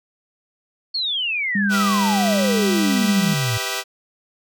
sine exponential sweep, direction down, 4435 to 107.5 Hz, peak -20 dBFS, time 0.94-3.58 s, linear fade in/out 10 ms
sine tone with pitch glide, 201.2 to 199.58 Hz, G3 to G3, +45 to +31 cents, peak -18 dBFS, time 1.55-3.34 s, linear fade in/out 5 ms, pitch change -14 cents, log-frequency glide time 2.78-2.99 s
5% pulse chord, E minor, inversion first, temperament equal with one note detuned, 392 / 493.9 / 647.6 Hz, G4 / B4 / E5, 0 / 0 / -31 cents, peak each -16 dBFS, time 1.69-3.84 s, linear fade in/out 50 ms
effects none

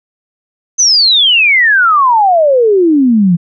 sine exponential sweep, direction down, 6272 to 164.81 Hz, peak -5 dBFS, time 0.78-3.37 s, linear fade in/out 20 ms, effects none

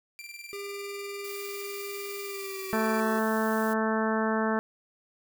sawtooth tone with tremolo, 2359 Hz, D7, 7 cents sharp, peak -36 dBFS, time 0.19-3 s, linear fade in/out 0 ms, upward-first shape square, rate 20 Hz, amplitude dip 55%
square tone with pitch glide, 401.9 to 377.2 Hz, G4 to F#4, +43 to +33 cents, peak -37 dBFS, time 0.53-3.19 s, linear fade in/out 0 ms, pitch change -110 cents, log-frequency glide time 2.23-2.8 s
blue noise, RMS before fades -44 dBFS, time 1.24-3.74 s, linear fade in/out 10 ms
harmonic tone, 220 Hz, A3, in tune, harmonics 1 / 2 / 3 / 4 / 5 / 6 / 7 / 8, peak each -28 / -31 / -33 / -34 / -35 / -36 / -36 / -37 dBFS, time 2.73-4.59 s, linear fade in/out 0 ms
effects none

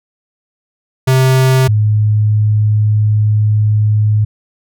square / sine tone pair in turn, 130.81 / 106.36 Hz, C3 / G#2, 0 / +42 cents, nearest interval major third, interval 358 cents, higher first, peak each -8 dBFS, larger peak neither, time 1.07-1.68 / 1.68-4.25 s, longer second, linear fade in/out 10 ms, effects none

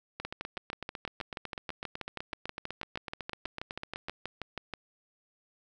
two click trains, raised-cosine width 0.3 ms, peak -21 / -20 dBFS, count 32 / 29, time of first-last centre 0.2-4.085 / 0.25-4.737 s, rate 7.98 / 6.24 Hz, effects none

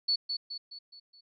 sine tone with echo, 4435 Hz, C#8, in tune, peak -24 dBFS, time 0.08-0.16 s, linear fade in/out 10 ms, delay 210 ms, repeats 5, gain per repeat -6 dB, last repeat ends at 1.21 s, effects none

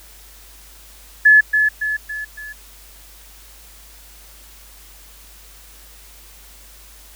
sine tone with echo, 1716 Hz, A6, 44 cents flat, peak -6 dBFS, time 1.25-1.41 s, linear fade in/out 10 ms, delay 280 ms, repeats 4, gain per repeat -6 dB, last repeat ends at 2.53 s, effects added 50 Hz sine -45 dBFS peak until 7.15 s + white hiss -45 dBFS RMS until 7.15 s

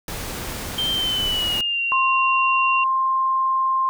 pink noise, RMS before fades -30 dBFS, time 0.08-1.61 s, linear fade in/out 2 ms
sine tone with pitch glide, 3152 to 2760 Hz, G7 to F7, +9 to -21 cents, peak -20 dBFS, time 0.78-2.84 s, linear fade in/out 5 ms, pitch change -230 cents, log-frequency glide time 0.91-1.81 s
sine tone, 1055 Hz, C6, 14 cents sharp, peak -17 dBFS, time 1.92-3.89 s, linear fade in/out 0 ms
effects none

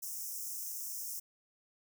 white high-pass noise, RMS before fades -41 dBFS, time 0.02-1.2 s, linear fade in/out 10 ms, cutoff 5300 Hz, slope 96 dB/octave, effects none

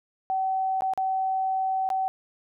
sine tone with dropouts, 762 Hz, G5, 49 cents flat, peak -23 dBFS, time 0.3-2.08 s, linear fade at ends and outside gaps 0 ms, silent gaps 0.808-0.821 / 0.936-0.976 / 1.89-1.902 s, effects none

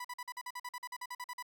30% pulse tone bursts, 987.8 Hz, B5, in tune, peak -37 dBFS, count 16, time 0-1.426 s, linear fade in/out 5 ms, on 46 ms, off 46 ms, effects none

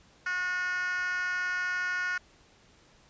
10% pulse tone with high-pass filter, 362.6 Hz, F#4, 35 cents flat, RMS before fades -31 dBFS, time 0.26-2.18 s, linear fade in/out 5 ms, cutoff 1500 Hz, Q 5.9, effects pink hiss -60 dBFS RMS until 3.09 s + resampled to 16000 Hz

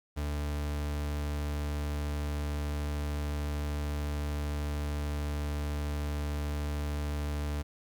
40% pulse tone, 73.42 Hz, D2, in tune, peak -30 dBFS, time 0.16-7.63 s, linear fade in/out 20 ms, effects 10-bit

